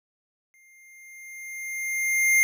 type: tone with exponential growth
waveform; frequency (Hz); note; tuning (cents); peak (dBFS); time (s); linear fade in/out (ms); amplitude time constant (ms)
square; 2110; C7; +14; -16; 0.54-2.43; 0; 410
effects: none